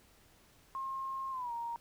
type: tone with pitch glide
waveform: sine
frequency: 1069 to 936 Hz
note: C6 to A#5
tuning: +37 to +7 cents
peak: -36 dBFS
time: 0.75-1.76 s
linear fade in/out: 0 ms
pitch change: -230 cents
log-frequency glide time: 1.31-1.52 s
effects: pink hiss -64 dBFS RMS until 1.8 s